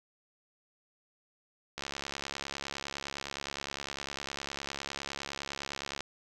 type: click train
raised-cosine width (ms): 0.2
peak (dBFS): -19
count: 296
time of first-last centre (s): 1.78-6.006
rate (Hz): 69.8
effects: none